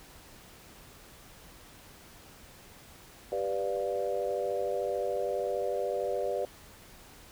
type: chord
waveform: sine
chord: G dominant seventh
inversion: none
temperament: equal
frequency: 392 / 493.9 / 587.3 / 698.5 Hz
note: G4 / B4 / D5 / F5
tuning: 0 / 0 / 0 / 0 cents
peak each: -35 / -33 / -33 / -38 dBFS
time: 3.32-6.45 s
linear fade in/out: 2 ms
effects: pink hiss -53 dBFS RMS until 7.31 s